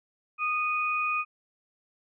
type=tone pair together; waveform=sine; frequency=1234 / 2481 Hz; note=D#6 / D#7; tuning=-15 / -6 cents; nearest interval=octave; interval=1209 cents; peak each=-28 dBFS; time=0.38-1.25 s; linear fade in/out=50 ms; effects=none